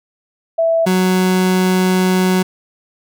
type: tone pair in turn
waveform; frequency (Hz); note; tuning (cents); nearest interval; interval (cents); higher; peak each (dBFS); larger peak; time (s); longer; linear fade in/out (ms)
sine / 30% pulse; 659.3 / 185.01; E5 / F#3; 0 / 0; octave + minor seventh; 2200; first; -11 / -9; second; 0.58-0.86 / 0.86-2.43; second; 10
effects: none